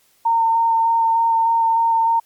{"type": "tone with vibrato", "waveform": "sine", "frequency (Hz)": 913, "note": "A#5", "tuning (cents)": -36, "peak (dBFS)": -13, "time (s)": [0.25, 2.2], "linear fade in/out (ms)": 10, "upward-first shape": "square", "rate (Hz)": 3.3, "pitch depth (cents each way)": 10, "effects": ["white hiss -58 dBFS RMS until 2.25 s", "MP3 96 kbps"]}